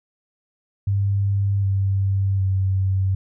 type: tone with pitch steps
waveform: sine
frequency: 99.5 / 97.51 / 95.56 Hz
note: G2 / G2 / G2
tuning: +26 / -9 / -44 cents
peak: -17 dBFS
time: 0.87-3.15 s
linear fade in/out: 5 ms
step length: 760 ms
effects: none